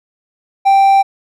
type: tone with hard clipping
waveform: triangle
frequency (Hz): 784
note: G5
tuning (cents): 0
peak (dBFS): -7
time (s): 0.65-1.03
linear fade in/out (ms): 20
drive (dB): 6
effects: none